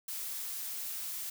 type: noise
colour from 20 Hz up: blue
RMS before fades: -39 dBFS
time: 0.08-1.3 s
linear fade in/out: 5 ms
effects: none